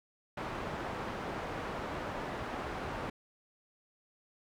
white low-pass noise, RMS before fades -39 dBFS, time 0.37-3.1 s, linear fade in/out 5 ms, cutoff 1100 Hz, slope 12 dB/octave, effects none

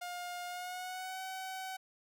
sawtooth tone with pitch glide, 710 to 756.6 Hz, F5 to F#5, +28 to +38 cents, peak -36 dBFS, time 0.01-1.77 s, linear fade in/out 10 ms, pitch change +110 cents, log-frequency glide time 0.46-1.21 s, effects none

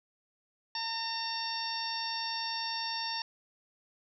harmonic tone, 910 Hz, A#5, 42 cents flat, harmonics 1 / 2 / 3 / 4 / 5 / 6, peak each -38 / -43 / -44 / -43 / -40 / -37 dBFS, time 0.75-3.22 s, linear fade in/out 2 ms, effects none

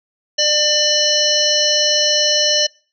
harmonic tone with a mistuned harmonic, 597 Hz, D5, 28 cents sharp, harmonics 1 / 3 / 5 / 7 / 9 / 10, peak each -20 / -25 / -19 / -19 / -19 / -20 dBFS, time 0.38-2.67 s, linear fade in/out 10 ms, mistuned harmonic 9, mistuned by +22 cents, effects noise-tail reverb RT60 0.4 s tail -25 dB re dry

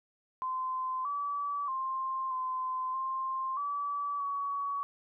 sine tone with pitch steps, 1033 / 1149 / 1054 / 1031 / 1054 / 1150 / 1128 Hz, C6 / D6 / C6 / C6 / C6 / D6 / C#6, -22 / -38 / +12 / -26 / +12 / -37 / +30 cents, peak -31 dBFS, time 0.42-4.83 s, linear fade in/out 0 ms, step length 630 ms, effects none

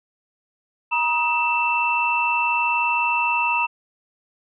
sine tone cluster, 952 / 1260 / 2667 Hz, A#5 / D#6 / E7, +36 / +21 / +20 cents, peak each -21 / -29 / -21 dBFS, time 0.91-3.67 s, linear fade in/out 20 ms, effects none

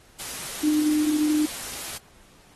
sine tone in noise, 303 Hz, D#4, 46 cents flat, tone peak -19 dBFS, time 0.63-1.46 s, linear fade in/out 10 ms, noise white, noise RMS -34 dBFS, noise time 0.19-1.98 s, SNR +12 dB, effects pink hiss -55 dBFS RMS until 2.55 s + AAC 32 kbps

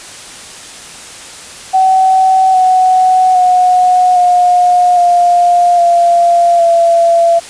sine tone with pitch steps, 757 / 743.1 / 729.5 / 716.2 / 703 / 690.2 / 677.5 Hz, F#5 / F#5 / F#5 / F5 / F5 / F5 / E5, +39 / +7 / -25 / +43 / +11 / -21 / +47 cents, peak -5 dBFS, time 1.73-7.4 s, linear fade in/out 20 ms, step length 810 ms, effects white hiss -30 dBFS RMS until 7.49 s + resampled to 22050 Hz

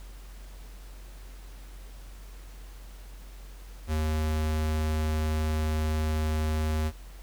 square tone, 77.78 Hz, D#2, in tune, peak -26 dBFS, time 3.87-6.92 s, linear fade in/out 50 ms, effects added 46 Hz sine -42 dBFS peak until 7.22 s + pink hiss -54 dBFS RMS until 7.22 s

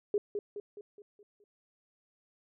sine tone with echo, 411.1 Hz, G#4, 18 cents flat, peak -25 dBFS, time 0.14-0.18 s, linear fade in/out 2 ms, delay 210 ms, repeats 6, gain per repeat -6 dB, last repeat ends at 1.44 s, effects none

